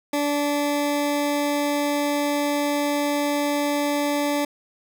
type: tone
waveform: 20% pulse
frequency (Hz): 290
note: D4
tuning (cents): -22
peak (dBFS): -16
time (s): 0.13-4.45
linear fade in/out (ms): 5
effects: none